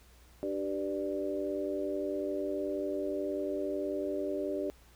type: harmonic tone with a mistuned harmonic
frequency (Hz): 98.3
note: G2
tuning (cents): +5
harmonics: 3 / 4 / 5 / 6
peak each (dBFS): -37 / -35 / -43 / -36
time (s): 0.43-4.7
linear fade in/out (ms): 0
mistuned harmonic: 4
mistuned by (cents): -32
effects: added 60 Hz sine -58 dBFS peak until 4.95 s + pink hiss -62 dBFS RMS until 4.95 s